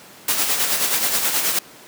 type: noise with tremolo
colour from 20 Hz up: white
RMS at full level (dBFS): -18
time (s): 0.28-1.59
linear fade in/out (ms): 5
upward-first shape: sine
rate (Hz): 9.4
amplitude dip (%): 50
effects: pink hiss -43 dBFS RMS until 1.87 s + high-pass 200 Hz 12 dB/octave